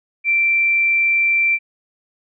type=tone; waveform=sine; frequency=2349 Hz; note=D7; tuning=in tune; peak=-13 dBFS; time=0.24-1.59 s; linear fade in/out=50 ms; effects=none